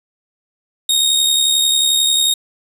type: tone with amplitude modulation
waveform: sawtooth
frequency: 3729 Hz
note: A#7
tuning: in tune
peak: -7 dBFS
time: 0.89-2.34 s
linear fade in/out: 5 ms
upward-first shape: sine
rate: 71.2 Hz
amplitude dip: 45%
effects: resampled to 32000 Hz + 7-bit